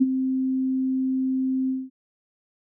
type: tone with ADSR envelope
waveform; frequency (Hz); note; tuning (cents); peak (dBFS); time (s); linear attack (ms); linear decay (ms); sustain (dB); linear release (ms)
sine; 261.6; C4; 0; -12; 0-1.9; 19; 30; -9; 210
effects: none